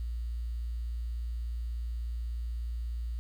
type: tone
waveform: sine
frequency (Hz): 58.27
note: A#1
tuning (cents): 0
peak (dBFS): -32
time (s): 0-3.19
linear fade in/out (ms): 0
effects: 10-bit